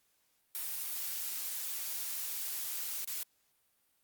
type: noise with dropouts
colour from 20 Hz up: blue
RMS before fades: -38 dBFS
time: 0.55-3.23 s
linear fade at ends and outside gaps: 0 ms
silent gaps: 3.046-3.075 s
effects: white hiss -74 dBFS RMS until 4.03 s + Opus 48 kbps